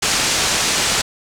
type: low-pass noise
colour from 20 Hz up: white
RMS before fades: -18 dBFS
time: 0.02-1.02 s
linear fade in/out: 10 ms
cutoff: 7800 Hz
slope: 24 dB/octave
effects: none